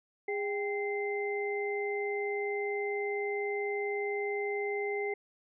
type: tone cluster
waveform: sine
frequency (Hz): 409.4 / 785 / 2078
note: G#4 / G5 / C7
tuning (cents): -25 / +2 / -12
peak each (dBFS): -32 / -40 / -37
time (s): 0.28-5.14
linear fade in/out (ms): 5
effects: none